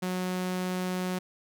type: tone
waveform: sawtooth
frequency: 183.1 Hz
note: F#3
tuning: 18 cents flat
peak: -25 dBFS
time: 0.02-1.19 s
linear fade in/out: 10 ms
effects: none